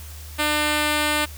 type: tone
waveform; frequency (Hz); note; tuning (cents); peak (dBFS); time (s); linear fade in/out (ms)
5% pulse; 299.9; D4; +36; -8; 0.38-1.26; 20
effects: added 76 Hz sine -36 dBFS peak until 1.37 s + white hiss -43 dBFS RMS until 1.37 s